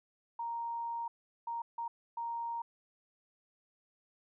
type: tone bursts at uneven times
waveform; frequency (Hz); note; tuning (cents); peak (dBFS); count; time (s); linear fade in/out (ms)
sine; 932.3; A#5; 0; -35; 4; 0.39-1.08 / 1.47-1.62 / 1.78-1.88 / 2.17-2.62; 5
effects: none

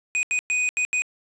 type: tone bursts at uneven times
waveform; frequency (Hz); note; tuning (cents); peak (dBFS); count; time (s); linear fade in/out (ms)
square; 2489; D#7; 0; -21; 5; 0.15-0.23 / 0.31-0.39 / 0.5-0.69 / 0.77-0.85 / 0.93-1.02; 0
effects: resampled to 22050 Hz + 8-bit

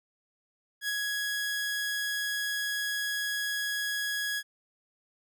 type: tone with ADSR envelope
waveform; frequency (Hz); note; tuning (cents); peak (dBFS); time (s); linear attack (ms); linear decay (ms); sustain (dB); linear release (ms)
sawtooth; 1667; G#6; +6; -24; 0.81-4.43; 76; 16; -2; 51
effects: none

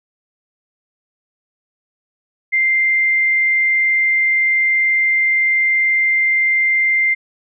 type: tone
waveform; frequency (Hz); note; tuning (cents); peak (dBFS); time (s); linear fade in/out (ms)
sine; 2093; C7; 0; -12; 2.52-7.15; 20
effects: none

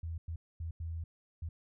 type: tone bursts at uneven times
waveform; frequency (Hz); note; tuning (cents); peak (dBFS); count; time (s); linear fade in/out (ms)
sine; 82.41; E2; 0; -36; 5; 0.03-0.18 / 0.28-0.36 / 0.6-0.71 / 0.8-1.04 / 1.42-1.49; 5
effects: none

